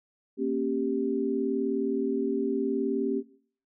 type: chord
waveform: sine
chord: G diminished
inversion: first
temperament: equal with one note detuned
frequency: 233.1 / 272.4 / 392 Hz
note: Bb3 / Db4 / G4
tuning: 0 / -30 / 0 cents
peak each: -31 / -29 / -29 dBFS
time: 0.37-3.23 s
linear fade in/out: 50 ms
effects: noise-tail reverb RT60 0.5 s tail -17 dB re dry